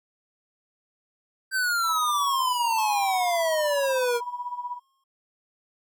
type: exponential sweep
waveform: square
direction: down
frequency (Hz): 1568 to 465.2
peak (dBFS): -23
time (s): 1.51-4.21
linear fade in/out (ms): 50
type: tone with tremolo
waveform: sine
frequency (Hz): 976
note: B5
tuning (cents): -21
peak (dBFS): -27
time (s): 1.83-4.8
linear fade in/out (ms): 50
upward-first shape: sine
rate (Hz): 16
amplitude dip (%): 75
type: tone with exponential decay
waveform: square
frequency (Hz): 1077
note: C6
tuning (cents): +50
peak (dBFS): -31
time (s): 2.78-5.04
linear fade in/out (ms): 5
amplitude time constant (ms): 490
effects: none